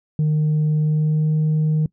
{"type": "tone with pitch glide", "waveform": "sine", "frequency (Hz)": [153, 154.87], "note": ["D#3", "D#3"], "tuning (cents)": [-29, -8], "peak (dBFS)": -13, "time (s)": [0.19, 1.86], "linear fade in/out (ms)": 2, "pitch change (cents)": 21, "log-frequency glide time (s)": [0.8, 1.32], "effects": ["noise-tail reverb RT60 0.1 s tail -24 dB re dry", "tanh soft clip ceiling -14 dBFS"]}